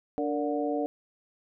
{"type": "harmonic tone with a mistuned harmonic", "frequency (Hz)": 145.8, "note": "D3", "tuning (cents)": -12, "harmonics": [2, 3, 4, 5], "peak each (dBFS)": [-30, -32, -33, -34], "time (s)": [0.18, 0.86], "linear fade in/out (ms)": 0, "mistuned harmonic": 3, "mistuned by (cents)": 84, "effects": []}